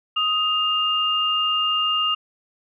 sine tone pair together, 1251 / 2813 Hz, D#6 / F7, +9 / +12 cents, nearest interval octave + major second, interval 1403 cents, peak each -23 / -20 dBFS, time 0.16-2.15 s, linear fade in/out 10 ms, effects none

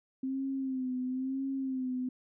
sine tone with vibrato, 261.6 Hz, C4, in tune, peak -31 dBFS, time 0.23-2.09 s, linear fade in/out 5 ms, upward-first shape sine, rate 1 Hz, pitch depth 57 cents each way, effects none

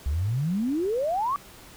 sine exponential sweep, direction up, 65.3 to 1174.7 Hz, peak -23 dBFS, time 0.06-1.36 s, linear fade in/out 0 ms, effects pink hiss -48 dBFS RMS until 1.76 s

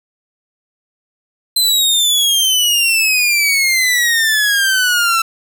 sawtooth exponential sweep, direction down, 4096 to 1328 Hz, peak -8 dBFS, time 1.56-5.22 s, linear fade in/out 5 ms, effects none

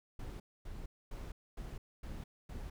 brown noise bursts, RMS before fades -44 dBFS, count 6, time 0.19-2.7 s, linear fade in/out 5 ms, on 210 ms, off 250 ms, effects none

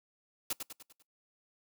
white noise with echo, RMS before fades -33 dBFS, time 0.5-0.53 s, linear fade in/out 5 ms, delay 99 ms, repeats 5, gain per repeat -6 dB, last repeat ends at 1.025 s, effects noise-tail reverb RT60 0.2 s tail -26 dB re dry

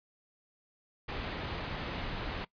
pink low-pass noise, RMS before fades -38 dBFS, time 1.08-2.45 s, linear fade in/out 10 ms, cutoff 4000 Hz, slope 24 dB/octave, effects noise-tail reverb RT60 0.1 s tail -20 dB re dry + resampled to 11025 Hz

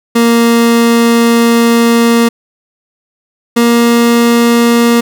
30% pulse tone pair in turn, 233.1 / 235.3 Hz, A#3 / A#3, 0 / +16 cents, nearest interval unison, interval 16 cents, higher second, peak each -3 dBFS, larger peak neither, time 0.15-2.29 / 3.56-5.01 s, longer first, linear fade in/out 10 ms, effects none

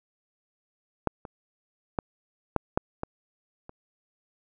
clicks, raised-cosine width 1 ms, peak -9 / -25 / -12 / -8 / -8 / -16 / -28 dBFS, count 7, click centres 1.073 / 1.252 / 1.988 / 2.563 / 2.775 / 3.034 / 3.694 s, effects none

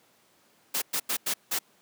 white noise bursts at uneven times, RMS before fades -28 dBFS, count 5, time 0.74-0.82 / 0.93-1 / 1.09-1.17 / 1.26-1.34 / 1.51-1.59 s, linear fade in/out 10 ms, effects pink hiss -63 dBFS RMS until 1.81 s + high-pass 200 Hz 12 dB/octave

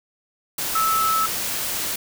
sine tone in noise, 1306 Hz, E6, 17 cents flat, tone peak -18 dBFS, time 0.75-1.26 s, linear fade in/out 5 ms, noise white, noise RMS -26 dBFS, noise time 0.58-1.96 s, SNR +5 dB, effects none

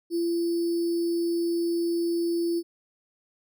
sine tone with sample-and-hold, 340 Hz, F4, 46 cents flat, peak -23 dBFS, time 0.1-2.63 s, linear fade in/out 50 ms, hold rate 4900 Hz, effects none

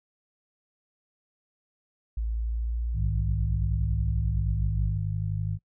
sine linear two-way sweep, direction up then down, 55 to 63.9 to 55 Hz, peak -26 dBFS, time 2.17-4.97 s, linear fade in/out 5 ms, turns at 4.08 s
harmonic tone, 51.91 Hz, G#1, in tune, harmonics 1 / 2 / 3, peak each -35 / -28 / -33 dBFS, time 2.93-5.59 s, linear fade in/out 50 ms
effects noise-tail reverb RT60 0.1 s tail -24 dB re dry

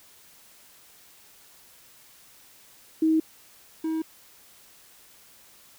sine / triangle tone pair in turn, 318.1 / 319.7 Hz, D#4 / D#4, +38 / +47 cents, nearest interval unison, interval 9 cents, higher second, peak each -18 / -23 dBFS, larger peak first, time 3.02-3.2 / 3.84-4.02 s, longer neither, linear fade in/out 5 ms, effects white hiss -54 dBFS RMS until 5.78 s

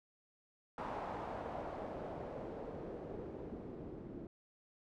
white noise with low-pass filter sweep, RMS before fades -45 dBFS, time 0.78-4.27 s, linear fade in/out 2 ms, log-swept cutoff 920 to 300 Hz, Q 1.8, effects none

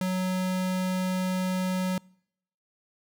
square tone, 185 Hz, F#3, in tune, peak -26 dBFS, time 0.01-1.98 s, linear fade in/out 2 ms, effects noise-tail reverb RT60 0.7 s tail -26 dB re dry

